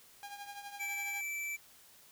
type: tone with tremolo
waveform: sawtooth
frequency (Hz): 810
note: G#5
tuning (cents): -43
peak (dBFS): -38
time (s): 0.23-1.21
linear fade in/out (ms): 0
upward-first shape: triangle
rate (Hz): 12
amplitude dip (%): 70
type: tone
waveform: square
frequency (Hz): 2324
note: D7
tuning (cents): -19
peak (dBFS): -37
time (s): 0.79-1.57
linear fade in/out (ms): 20
effects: white hiss -60 dBFS RMS until 2.11 s